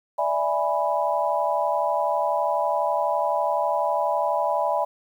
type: chord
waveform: sine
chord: E dominant seventh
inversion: third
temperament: equal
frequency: 587.3 / 659.3 / 830.6 / 987.8 Hz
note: D5 / E5 / G#5 / B5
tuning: 0 / 0 / 0 / 0 cents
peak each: -26 dBFS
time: 0.18-4.85 s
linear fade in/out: 10 ms
effects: 9-bit